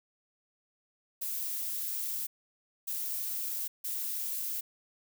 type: noise bursts at uneven times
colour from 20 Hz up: violet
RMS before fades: -35 dBFS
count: 3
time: 1.21-2.27 / 2.87-3.68 / 3.84-4.61 s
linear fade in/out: 10 ms
effects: none

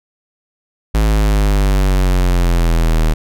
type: linear sweep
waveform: square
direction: down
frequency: 54 to 38.89 Hz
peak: -11 dBFS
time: 0.94-3.14 s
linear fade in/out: 10 ms
effects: none

